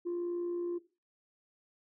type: tone with amplitude modulation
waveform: sine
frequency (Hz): 348.3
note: F4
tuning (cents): -5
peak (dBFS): -29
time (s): 0.05-0.79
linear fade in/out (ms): 20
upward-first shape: sine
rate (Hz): 61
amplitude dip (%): 30
effects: noise-tail reverb RT60 0.3 s tail -17 dB re dry + tanh soft clip ceiling -30 dBFS